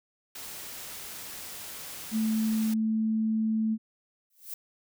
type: noise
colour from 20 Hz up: white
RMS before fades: -41 dBFS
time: 0.35-2.74 s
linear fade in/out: 5 ms
type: tone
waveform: sine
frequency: 220 Hz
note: A3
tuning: in tune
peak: -24 dBFS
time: 2.11-3.78 s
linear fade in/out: 50 ms
type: noise with exponential growth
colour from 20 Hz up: violet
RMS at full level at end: -34 dBFS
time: 4.3-4.54 s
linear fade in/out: 5 ms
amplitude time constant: 51 ms
effects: none